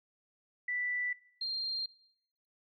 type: tone pair in turn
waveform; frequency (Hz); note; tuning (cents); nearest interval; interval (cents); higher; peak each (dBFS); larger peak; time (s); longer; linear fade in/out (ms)
sine; 1974 / 4191; B6 / C8; -1 / +2; octave + minor second; 1303; second; -32 / -33; first; 0.68-1.13 / 1.41-1.86; neither; 5
effects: noise-tail reverb RT60 0.8 s tail -20 dB re dry